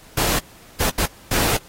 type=noise bursts at uneven times; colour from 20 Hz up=pink; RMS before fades=-20 dBFS; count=4; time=0.17-0.39 / 0.8-0.9 / 0.98-1.06 / 1.31-1.57 s; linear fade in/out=5 ms; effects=pink hiss -47 dBFS RMS until 1.68 s + AAC 48 kbps